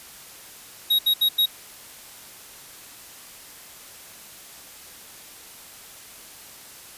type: tone bursts at uneven times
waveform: square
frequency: 3796 Hz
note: A#7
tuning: 31 cents sharp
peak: -17 dBFS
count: 4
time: 0.9-0.99 / 1.06-1.14 / 1.21-1.29 / 1.38-1.46 s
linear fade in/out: 10 ms
effects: white hiss -44 dBFS RMS until 6.97 s + resampled to 32000 Hz